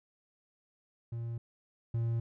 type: tone pair in turn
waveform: triangle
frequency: 116.54 / 115.8 Hz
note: A#2 / A#2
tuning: 0 / -11 cents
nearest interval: unison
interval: 11 cents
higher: first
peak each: -33 / -27 dBFS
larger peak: second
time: 1.12-1.38 / 1.94-2.2 s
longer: neither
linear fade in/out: 5 ms
effects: none